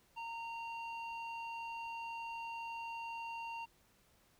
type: tone with low-pass filter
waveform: square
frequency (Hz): 922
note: A#5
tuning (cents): -19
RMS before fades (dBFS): -44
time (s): 0.16-3.66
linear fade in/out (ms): 20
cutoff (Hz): 2800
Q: 1.7
effects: pink hiss -70 dBFS RMS until 4.39 s